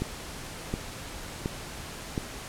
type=click train; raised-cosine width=3 ms; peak=-15 dBFS; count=4; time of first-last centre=0.02-2.178 s; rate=1.39 Hz; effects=pink hiss -40 dBFS RMS until 2.48 s + low-pass 11000 Hz 12 dB/octave